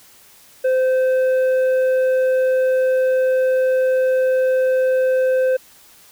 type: tone with tanh clipping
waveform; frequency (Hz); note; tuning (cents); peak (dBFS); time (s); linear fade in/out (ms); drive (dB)
sine; 517; C5; -21; -15; 0.64-5.57; 10; 6
effects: white hiss -48 dBFS RMS until 6.11 s